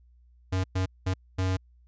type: tone bursts at uneven times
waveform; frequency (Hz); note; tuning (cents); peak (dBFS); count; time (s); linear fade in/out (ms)
square; 93.4; F#2; +17; -25; 4; 0.52-0.64 / 0.75-0.86 / 1.06-1.14 / 1.38-1.57; 10
effects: added 60 Hz sine -55 dBFS peak until 1.87 s + resampled to 16000 Hz